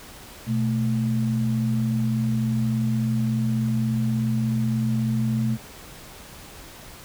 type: tone pair together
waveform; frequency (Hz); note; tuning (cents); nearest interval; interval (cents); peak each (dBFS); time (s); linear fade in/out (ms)
sine; 123.47 / 220; B2 / A3; 0 / 0; minor seventh; 1000; -23; 0.46-5.58; 50
effects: pink hiss -43 dBFS RMS until 7.04 s